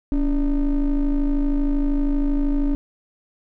triangle ring-modulated tone, 154.4 Hz, D#3, 13 cents flat, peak -12 dBFS, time 0.12-2.75 s, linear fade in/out 0 ms, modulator 128 Hz, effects none

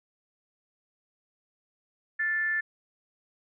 sine tone with frequency modulation, 1760 Hz, A6, in tune, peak -25 dBFS, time 2.19-2.61 s, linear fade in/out 10 ms, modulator 359 Hz, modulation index 0.32, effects none

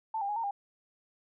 sine tone with pitch steps, 885 / 799 / 832 / 916 / 805 Hz, A5 / G5 / G#5 / A#5 / G5, +10 / +33 / +3 / -31 / +46 cents, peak -30 dBFS, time 0.14-0.51 s, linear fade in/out 5 ms, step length 74 ms, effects none

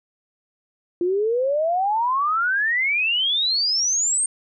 sine exponential sweep, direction up, 342.1 to 8730 Hz, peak -18 dBFS, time 1.01-4.26 s, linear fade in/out 2 ms, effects none

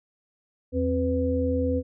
sine tone cluster, 82.4 / 262.5 / 498 Hz, E2 / C4 / B4, 0 / +6 / +14 cents, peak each -27 / -26 / -26 dBFS, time 0.72-1.83 s, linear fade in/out 50 ms, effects none

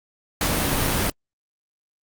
sine tone in noise, 277.2 Hz, C#4, in tune, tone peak -31 dBFS, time 0.65-0.93 s, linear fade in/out 2 ms, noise pink, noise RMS -22 dBFS, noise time 0.41-1.1 s, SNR -12 dB, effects Opus 48 kbps

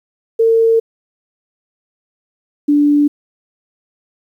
sine tone pair in turn, 453.6 / 291.9 Hz, A#4 / D4, -47 / -10 cents, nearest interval minor sixth, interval 763 cents, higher first, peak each -8 dBFS, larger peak neither, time 0.39-0.8 / 2.68-3.08 s, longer first, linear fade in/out 10 ms, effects 8-bit

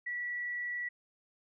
sine tone with frequency modulation, 1946 Hz, B6, 26 cents flat, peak -34 dBFS, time 0.06-0.89 s, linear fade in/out 10 ms, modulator 31.3 Hz, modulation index 0.35, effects none

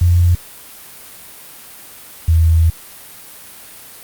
sine tone pair in turn, 87.31 / 81.6 Hz, F2 / E2, 0 / -17 cents, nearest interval minor second, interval 117 cents, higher first, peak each -8 dBFS, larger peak neither, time 0.01-0.35 / 2.28-2.7 s, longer second, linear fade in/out 5 ms, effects white hiss -37 dBFS RMS until 4.03 s + Opus 48 kbps

